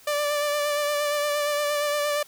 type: tone with vibrato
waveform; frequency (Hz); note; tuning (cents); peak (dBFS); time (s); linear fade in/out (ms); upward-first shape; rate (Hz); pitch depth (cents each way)
sawtooth; 587; D5; -1; -19; 0.07-2.23; 5; sine; 8.6; 23
effects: white hiss -52 dBFS RMS until 2.27 s